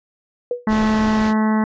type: tone with exponential decay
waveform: sine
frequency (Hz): 487.5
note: B4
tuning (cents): -23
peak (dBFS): -15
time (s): 0.51-0.68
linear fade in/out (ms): 2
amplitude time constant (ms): 35
type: harmonic tone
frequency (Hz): 216.8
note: A3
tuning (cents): -25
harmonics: 1 / 2 / 3 / 4 / 5 / 6 / 7 / 8 / 9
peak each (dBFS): -15 / -29 / -30 / -26 / -28 / -35 / -34 / -36 / -33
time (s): 0.67-1.64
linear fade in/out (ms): 2
type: low-pass noise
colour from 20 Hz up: pink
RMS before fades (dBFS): -28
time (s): 0.68-1.34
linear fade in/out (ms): 50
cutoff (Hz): 5300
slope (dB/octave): 12
effects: resampled to 16000 Hz